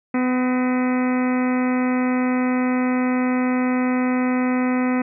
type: harmonic tone with a mistuned harmonic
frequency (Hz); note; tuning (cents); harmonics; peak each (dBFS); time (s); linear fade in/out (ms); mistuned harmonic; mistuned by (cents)
252.2; B3; +36; 1 / 2 / 3 / 4 / 5 / 6 / 7 / 8 / 9 / 10; -18 / -28 / -31 / -33 / -33 / -36 / -37 / -34 / -39 / -38; 0.14-5.02; 5; 7; +65
effects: none